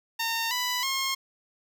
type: tone with pitch steps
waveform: 10% pulse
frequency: 914 / 991 / 1074.5 Hz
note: A#5 / B5 / C6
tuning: -34 / +6 / +46 cents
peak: -18 dBFS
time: 0.19-1.15 s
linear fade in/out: 10 ms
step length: 320 ms
effects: none